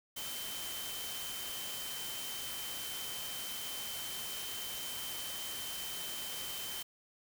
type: tone in noise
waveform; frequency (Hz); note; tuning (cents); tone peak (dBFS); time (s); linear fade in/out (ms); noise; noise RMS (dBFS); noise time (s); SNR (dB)
sine; 3091; G7; -25; -44; 0.16-6.83; 10; white; -42; 0.16-6.83; -5
effects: none